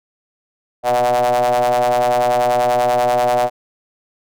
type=ring-modulated tone; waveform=square; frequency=61.74 Hz; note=B1; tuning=in tune; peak=-11 dBFS; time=0.83-3.5 s; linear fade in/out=50 ms; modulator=674 Hz; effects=none